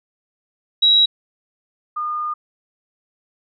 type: tone pair in turn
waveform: sine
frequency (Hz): 3865 / 1217.4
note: B7 / D#6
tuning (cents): -38 / -38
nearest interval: octave + minor sixth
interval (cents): 2000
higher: first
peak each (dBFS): -10 / -21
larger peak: first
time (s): 0.82-1.06 / 1.96-2.34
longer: second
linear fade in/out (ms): 10
effects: none